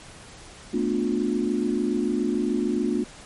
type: chord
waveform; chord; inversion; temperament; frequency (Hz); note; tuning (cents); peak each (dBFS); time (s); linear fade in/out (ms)
sine; B half-diminished seventh; third; equal with one note detuned; 220 / 246.9 / 293.7 / 357; A3 / B3 / D4 / F4; 0 / 0 / 0 / +38; -27; 0.73-3.04; 10
effects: pink hiss -45 dBFS RMS until 3.25 s + MP3 48 kbps